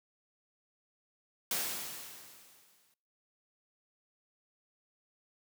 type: noise with exponential decay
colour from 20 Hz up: white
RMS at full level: -32 dBFS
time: 1.51-2.94 s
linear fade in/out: 2 ms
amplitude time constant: 310 ms
effects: noise-tail reverb RT60 0.5 s tail -23 dB re dry + high-pass 100 Hz 12 dB/octave